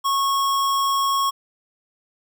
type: tone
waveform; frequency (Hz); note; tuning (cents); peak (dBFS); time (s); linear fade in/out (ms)
square; 1098; C#6; -17; -19; 0.04-1.31; 20
effects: none